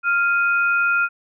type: tone pair together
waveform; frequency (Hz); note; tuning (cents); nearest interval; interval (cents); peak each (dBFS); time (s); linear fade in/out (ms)
sine; 1396 / 2495; F6 / D#7; -1 / +4; minor seventh; 1005; -16 / -24; 0.03-1.09; 50
effects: none